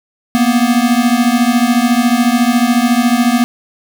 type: beating tone pair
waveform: square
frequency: 233.7 / 247.7 Hz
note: A#3 / B3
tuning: +5 / +5 cents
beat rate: 14 Hz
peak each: -13 dBFS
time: 0.35-3.44 s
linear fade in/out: 0 ms
effects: none